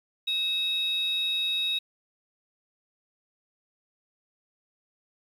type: tone pair together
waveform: sine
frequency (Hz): 2607 / 3778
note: E7 / A#7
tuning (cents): -20 / +22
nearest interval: tritone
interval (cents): 642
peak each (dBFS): -32 / -24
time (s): 0.27-1.79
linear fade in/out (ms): 10
effects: tanh soft clip ceiling -21 dBFS + 9-bit